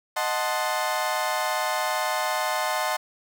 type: chord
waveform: 30% pulse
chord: D# diminished seventh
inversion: none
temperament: equal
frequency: 622.3 / 740 / 880 / 1046.5 Hz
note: D#5 / F#5 / A5 / C6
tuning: 0 / 0 / 0 / 0 cents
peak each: -27 dBFS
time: 0.16-2.97 s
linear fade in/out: 10 ms
effects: none